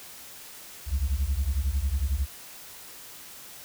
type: beating tone pair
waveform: sine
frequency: 63.1 / 74.1 Hz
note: B1 / D2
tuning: +38 / +16 cents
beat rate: 11 Hz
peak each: -25 dBFS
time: 0.86-2.27 s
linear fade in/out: 50 ms
effects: tanh soft clip ceiling -20 dBFS + white hiss -45 dBFS RMS until 3.64 s